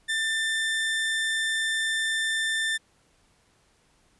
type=tone; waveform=30% pulse; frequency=1784 Hz; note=A6; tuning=23 cents sharp; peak=-22 dBFS; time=0.08-2.78 s; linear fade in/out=20 ms; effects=pink hiss -64 dBFS RMS until 4.19 s + resampled to 24000 Hz